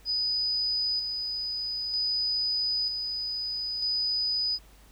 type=tone with tremolo; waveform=sine; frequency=4978 Hz; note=D#8; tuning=in tune; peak=-25 dBFS; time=0.05-4.59 s; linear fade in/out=50 ms; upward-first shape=square; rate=0.53 Hz; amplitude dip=40%; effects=added 50 Hz sine -53 dBFS peak until 4.91 s + pink hiss -58 dBFS RMS until 4.91 s